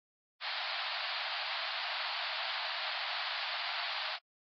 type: band-pass noise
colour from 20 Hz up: white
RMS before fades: -38 dBFS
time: 0.4-4.19 s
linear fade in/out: 50 ms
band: 630 to 4700 Hz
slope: 96 dB/octave
effects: AAC 32 kbps